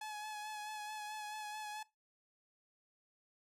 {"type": "tone with vibrato", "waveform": "sawtooth", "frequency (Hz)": 849, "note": "G#5", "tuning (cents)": 38, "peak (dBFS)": -39, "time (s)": [0.01, 1.83], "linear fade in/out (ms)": 5, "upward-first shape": "sine", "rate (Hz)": 4.6, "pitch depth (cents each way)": 26, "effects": ["noise-tail reverb RT60 0.2 s tail -19 dB re dry", "low-pass 12000 Hz 12 dB/octave"]}